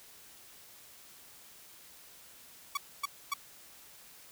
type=tone bursts; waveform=sawtooth; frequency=1133 Hz; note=C#6; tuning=37 cents sharp; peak=-26 dBFS; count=3; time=2.75-3.339 s; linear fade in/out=5 ms; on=23 ms; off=260 ms; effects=white hiss -55 dBFS RMS until 4.31 s